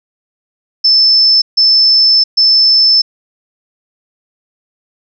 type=tone bursts at uneven times; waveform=sine; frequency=5274 Hz; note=E8; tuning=in tune; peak=-5 dBFS; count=3; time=0.84-1.42 / 1.57-2.24 / 2.37-3.02 s; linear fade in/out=10 ms; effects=none